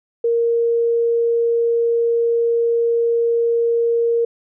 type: tone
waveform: sine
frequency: 466.2 Hz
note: A#4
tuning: in tune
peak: -14 dBFS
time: 0.24-4.25 s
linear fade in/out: 5 ms
effects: none